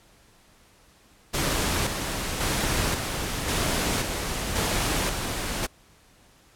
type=noise with tremolo; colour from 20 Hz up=pink; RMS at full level=-25 dBFS; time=1.33-5.67 s; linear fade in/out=20 ms; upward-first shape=square; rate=0.93 Hz; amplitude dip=40%; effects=pink hiss -57 dBFS RMS until 6.55 s + low-pass 12000 Hz 12 dB/octave